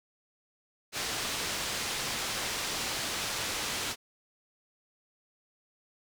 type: low-pass noise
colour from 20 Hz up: white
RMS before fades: -34 dBFS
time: 0.92-3.96 s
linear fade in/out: 50 ms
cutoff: 6000 Hz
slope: 12 dB/octave
effects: none